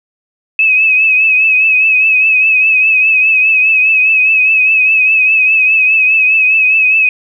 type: tone with vibrato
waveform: sine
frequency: 2568 Hz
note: E7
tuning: 46 cents flat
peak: -6 dBFS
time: 0.59-7.09 s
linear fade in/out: 2 ms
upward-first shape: triangle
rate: 4.9 Hz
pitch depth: 59 cents each way
effects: 8-bit